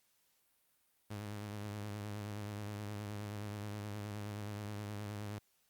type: tone with vibrato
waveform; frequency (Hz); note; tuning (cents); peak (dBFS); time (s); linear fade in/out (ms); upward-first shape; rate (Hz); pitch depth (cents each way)
sawtooth; 103.83; G#2; 0; -37; 1.1-5.39; 10; triangle; 9.5; 54
effects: white hiss -75 dBFS RMS until 5.69 s + Opus 48 kbps